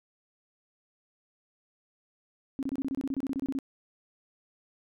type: tone bursts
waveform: sine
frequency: 270 Hz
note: C#4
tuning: 45 cents flat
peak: -28 dBFS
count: 16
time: 2.59-3.588 s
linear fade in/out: 0 ms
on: 38 ms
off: 26 ms
effects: none